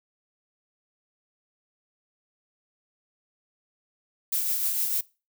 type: noise with tremolo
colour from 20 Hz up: violet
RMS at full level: -25 dBFS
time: 4.32-5.01 s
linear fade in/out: 5 ms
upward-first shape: triangle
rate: 6.6 Hz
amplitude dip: 40%
effects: noise-tail reverb RT60 0.3 s tail -22 dB re dry